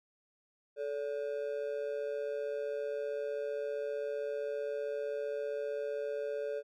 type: ring-modulated tone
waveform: triangle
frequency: 504 Hz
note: B4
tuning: 35 cents sharp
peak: -29 dBFS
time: 0.76-6.63 s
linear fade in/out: 50 ms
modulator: 67.7 Hz
effects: none